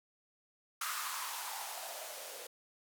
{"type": "noise with band-pass filter sweep", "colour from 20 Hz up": "violet", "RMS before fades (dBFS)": -42, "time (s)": [0.81, 2.47], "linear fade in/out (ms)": 5, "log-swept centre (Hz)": [1300, 490], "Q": 5.1, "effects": []}